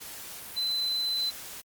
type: tone in noise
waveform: sine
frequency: 4038 Hz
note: B7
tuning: 38 cents sharp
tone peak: -26 dBFS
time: 0.56-1.31 s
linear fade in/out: 20 ms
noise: white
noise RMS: -42 dBFS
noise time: 0-1.62 s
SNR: +13 dB
effects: Opus 48 kbps